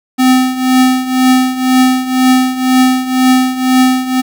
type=tone with tremolo; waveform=square; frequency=257 Hz; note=C4; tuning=31 cents flat; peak=-5 dBFS; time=0.18-4.22 s; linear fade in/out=20 ms; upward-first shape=triangle; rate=2 Hz; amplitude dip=80%; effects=7-bit